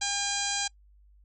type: harmonic tone with a mistuned harmonic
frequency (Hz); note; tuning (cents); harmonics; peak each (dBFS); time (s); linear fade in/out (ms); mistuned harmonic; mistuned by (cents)
805; G5; +46; 1 / 2 / 3 / 4 / 5 / 6 / 7 / 8 / 9 / 10; -36 / -37 / -38 / -36 / -36 / -36 / -38 / -37 / -35 / -40; 0.01-0.68; 10; 7; +33
effects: noise-tail reverb RT60 0.1 s tail -26 dB re dry + added 50 Hz sine -55 dBFS peak until 1.24 s